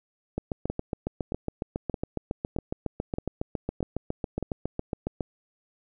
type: two click trains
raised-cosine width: 2 ms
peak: -15 / -16 dBFS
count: 36 / 7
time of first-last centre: 0.38-5.208 / 0.7-4.427 s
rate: 7.25 / 1.61 Hz
effects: none